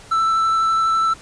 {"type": "tone with vibrato", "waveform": "triangle", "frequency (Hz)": 1326, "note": "E6", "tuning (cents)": 10, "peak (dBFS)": -13, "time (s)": [0.11, 1.14], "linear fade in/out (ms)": 10, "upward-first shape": "sine", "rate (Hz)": 12, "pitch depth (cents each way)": 10, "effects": ["pink hiss -43 dBFS RMS until 1.21 s", "resampled to 22050 Hz"]}